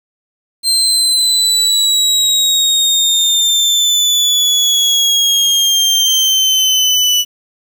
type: exponential sweep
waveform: 30% pulse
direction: down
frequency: 4160 to 2960 Hz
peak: -7 dBFS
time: 0.63-7.25 s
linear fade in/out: 50 ms
effects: 7-bit